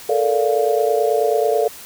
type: chord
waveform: sine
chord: Bb major seventh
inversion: third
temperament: just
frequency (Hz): 437 / 466.2 / 582.7 / 699.2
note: A4 / Bb4 / D5 / F5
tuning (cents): -12 / 0 / -14 / +2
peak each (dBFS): -18 / -21 / -21 / -21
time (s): 0.09-1.68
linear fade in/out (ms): 5
effects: white hiss -38 dBFS RMS until 1.85 s